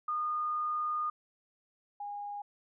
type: tone pair in turn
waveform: sine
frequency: 1223 / 818.2 Hz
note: D#6 / G#5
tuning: -30 / -26 cents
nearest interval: perfect fifth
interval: 696 cents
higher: first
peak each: -30 / -37 dBFS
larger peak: first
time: 0.08-1.1 / 2-2.42 s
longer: first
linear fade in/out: 5 ms
effects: none